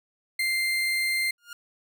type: tone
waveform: 35% pulse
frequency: 2093 Hz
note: C7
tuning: in tune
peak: -22 dBFS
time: 0.39-1.31 s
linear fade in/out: 5 ms
type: tone with exponential growth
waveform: sawtooth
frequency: 1417 Hz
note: F6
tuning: 25 cents sharp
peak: -31 dBFS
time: 1.38-1.53 s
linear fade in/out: 2 ms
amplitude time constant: 32 ms
effects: none